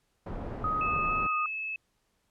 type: low-pass noise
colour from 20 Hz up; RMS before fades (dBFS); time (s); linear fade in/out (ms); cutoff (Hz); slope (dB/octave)
pink; -37; 0.26-1.27; 5; 860; 12
type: tone with vibrato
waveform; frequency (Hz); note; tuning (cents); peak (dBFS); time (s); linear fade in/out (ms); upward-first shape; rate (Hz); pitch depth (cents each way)
sine; 1244.5; D#6; 0; -27; 0.64-1.46; 2; square; 2.2; 13
type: tone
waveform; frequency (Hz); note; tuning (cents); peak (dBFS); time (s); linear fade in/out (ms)
sine; 2600; E7; -24; -32; 0.81-1.76; 2
effects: pink hiss -74 dBFS RMS until 2.3 s + low-pass 12000 Hz 12 dB/octave